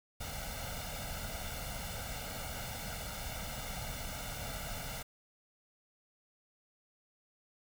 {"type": "noise with comb filter", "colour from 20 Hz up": "pink", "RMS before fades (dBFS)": -41, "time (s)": [0.2, 5.03], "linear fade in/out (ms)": 10, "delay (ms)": 1.4, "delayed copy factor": 0.8, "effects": []}